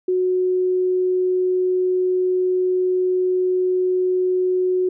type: tone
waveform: sine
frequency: 367.3 Hz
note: F#4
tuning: 13 cents flat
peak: -16 dBFS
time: 0.08-4.89 s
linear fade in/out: 5 ms
effects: none